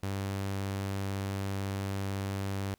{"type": "tone", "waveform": "sawtooth", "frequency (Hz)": 98, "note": "G2", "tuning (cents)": 0, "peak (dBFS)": -28, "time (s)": [0.03, 2.74], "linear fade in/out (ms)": 0, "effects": ["pink hiss -70 dBFS RMS until 2.78 s"]}